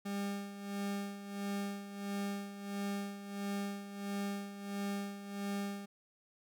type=tone with tremolo; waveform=40% pulse; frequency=200.4 Hz; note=G3; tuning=38 cents sharp; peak=-34 dBFS; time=0.05-5.86 s; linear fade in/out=10 ms; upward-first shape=sine; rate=1.5 Hz; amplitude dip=70%; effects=none